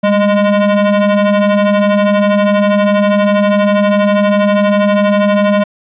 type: ring-modulated tone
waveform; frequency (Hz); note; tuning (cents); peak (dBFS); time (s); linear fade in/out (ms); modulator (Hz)
square; 207.1; G#3; -5; -6; 0.03-5.64; 10; 408
effects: resampled to 8000 Hz + 8-bit